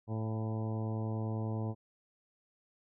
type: harmonic tone with a mistuned harmonic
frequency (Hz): 110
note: A2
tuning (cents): 0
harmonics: 1 / 2 / 3 / 4 / 5 / 6 / 7 / 8 / 9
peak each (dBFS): -34 / -40 / -44 / -46 / -48 / -50 / -51 / -52 / -53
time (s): 0.07-1.75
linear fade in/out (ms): 50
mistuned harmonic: 6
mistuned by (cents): +32
effects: none